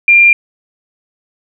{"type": "tone", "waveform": "sine", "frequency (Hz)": 2390, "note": "D7", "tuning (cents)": 30, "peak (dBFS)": -3, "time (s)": [0.08, 0.33], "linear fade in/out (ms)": 2, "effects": []}